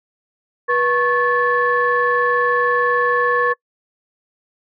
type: tone cluster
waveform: sine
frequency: 487.5 / 1099 / 1737 Hz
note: B4 / C#6 / A6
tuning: -23 / -15 / -23 cents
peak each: -18 dBFS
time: 0.68-3.54 s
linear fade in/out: 20 ms
effects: noise-tail reverb RT60 0.1 s tail -25 dB re dry + tanh soft clip ceiling -5 dBFS